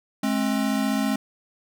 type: tone pair together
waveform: square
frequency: 211.9 / 267 Hz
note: G#3 / C4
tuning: +35 / +35 cents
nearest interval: major third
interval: 400 cents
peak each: -25 / -25 dBFS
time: 0.23-1.16 s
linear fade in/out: 5 ms
effects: none